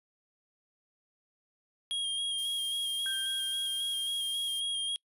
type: tone with vibrato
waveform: square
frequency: 3250 Hz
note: G#7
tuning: 38 cents flat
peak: -31 dBFS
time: 1.91-4.96 s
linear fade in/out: 0 ms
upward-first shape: square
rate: 3.7 Hz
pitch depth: 19 cents each way
type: noise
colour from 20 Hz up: violet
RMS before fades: -45 dBFS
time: 2.38-4.6 s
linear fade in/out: 5 ms
type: tone with exponential decay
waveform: sine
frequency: 1568 Hz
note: G6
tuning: in tune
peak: -36 dBFS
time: 3.06-4.35 s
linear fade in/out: 0 ms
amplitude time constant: 280 ms
effects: noise-tail reverb RT60 0.1 s tail -26 dB re dry + resampled to 32000 Hz